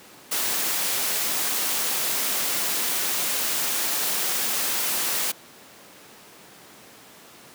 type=noise; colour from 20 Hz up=white; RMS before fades=-25 dBFS; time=0.31-5.32 s; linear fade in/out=10 ms; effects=pink hiss -47 dBFS RMS until 7.54 s + high-pass 200 Hz 12 dB/octave